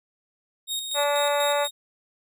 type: tone with tremolo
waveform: sawtooth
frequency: 3729 Hz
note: A#7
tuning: in tune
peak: -23 dBFS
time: 0.67-1.71 s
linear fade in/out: 50 ms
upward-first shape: square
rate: 4.1 Hz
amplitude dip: 45%
type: harmonic tone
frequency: 288.8 Hz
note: D4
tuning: 29 cents flat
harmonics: 2 / 3 / 4 / 5 / 6 / 7 / 8 / 9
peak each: -23 / -27 / -31 / -34 / -38 / -36 / -40 / -40 dBFS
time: 0.94-1.68 s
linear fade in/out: 50 ms
effects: none